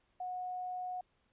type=tone; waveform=sine; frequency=730 Hz; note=F#5; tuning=24 cents flat; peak=-37 dBFS; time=0.2-1.01 s; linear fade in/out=5 ms; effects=pink hiss -75 dBFS RMS until 1.32 s + resampled to 8000 Hz